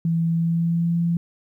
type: tone with pitch glide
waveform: sine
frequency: 165.8 to 169.77 Hz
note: E3 to F3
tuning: +10 to -49 cents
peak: -18 dBFS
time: 0.05-1.17 s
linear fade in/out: 2 ms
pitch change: +41 cents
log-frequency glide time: 0.29-0.98 s
effects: 10-bit